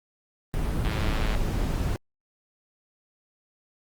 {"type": "noise", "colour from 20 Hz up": "brown", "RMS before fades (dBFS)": -26, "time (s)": [0.54, 1.96], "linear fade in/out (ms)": 0}
{"type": "click train", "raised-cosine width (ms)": 0.3, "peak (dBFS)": -17, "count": 55, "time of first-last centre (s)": [0.85, 1.35], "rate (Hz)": 108}
{"effects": ["Opus 32 kbps"]}